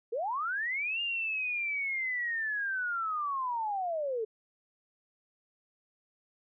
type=linear two-way sweep; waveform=sine; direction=up then down; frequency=423.9 to 2829 to 423.9 Hz; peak=-30 dBFS; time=0.12-4.25 s; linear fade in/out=10 ms; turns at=1.01 s; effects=none